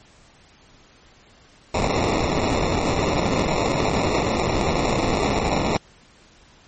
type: noise with sample-and-hold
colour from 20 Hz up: white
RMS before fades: -21 dBFS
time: 1.74-5.77 s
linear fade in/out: 2 ms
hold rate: 1575 Hz
effects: pink hiss -52 dBFS RMS until 6.67 s + MP3 32 kbps